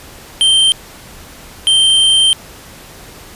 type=tone pair in turn; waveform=square; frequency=3135 / 3135 Hz; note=G7 / G7; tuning=-1 / -1 cents; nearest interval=unison; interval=0 cents; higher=neither; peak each=-8 dBFS; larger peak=neither; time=0.41-0.72 / 1.67-2.33 s; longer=second; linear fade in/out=0 ms; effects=pink hiss -36 dBFS RMS until 3.35 s + resampled to 32000 Hz